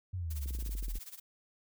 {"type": "exponential sweep", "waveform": "sine", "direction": "down", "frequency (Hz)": [95.7, 37.7], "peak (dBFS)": -34, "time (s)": [0.13, 0.99], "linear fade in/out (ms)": 10}
{"type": "noise with tremolo", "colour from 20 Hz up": "blue", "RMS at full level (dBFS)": -45, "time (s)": [0.3, 1.2], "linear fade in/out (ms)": 10, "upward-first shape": "sine", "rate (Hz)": 17, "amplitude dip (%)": 85}
{"type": "clicks", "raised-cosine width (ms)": 3, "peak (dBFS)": -37, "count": 11, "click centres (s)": [0.459, 0.507, 0.55, 0.588, 0.625, 0.662, 0.693, 0.752, 0.827, 0.883, 0.956]}
{"effects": []}